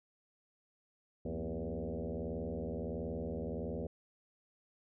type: tone with frequency modulation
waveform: sine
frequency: 153.6 Hz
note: D#3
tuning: 22 cents flat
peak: -36 dBFS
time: 1.25-3.87 s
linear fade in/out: 5 ms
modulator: 81.5 Hz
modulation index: 5.3
effects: none